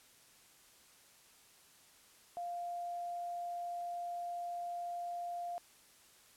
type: tone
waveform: sine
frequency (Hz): 698.5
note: F5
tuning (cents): 0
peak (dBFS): -38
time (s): 2.37-5.58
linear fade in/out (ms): 0
effects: white hiss -63 dBFS RMS until 6.36 s + low-pass 12000 Hz 12 dB/octave